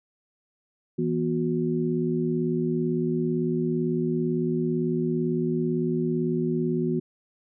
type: tone cluster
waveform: sine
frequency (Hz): 163.8 / 241.7 / 364.6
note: E3 / B3 / F#4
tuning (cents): -11 / -37 / -25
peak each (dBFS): -27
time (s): 0.98-7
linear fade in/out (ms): 10
effects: none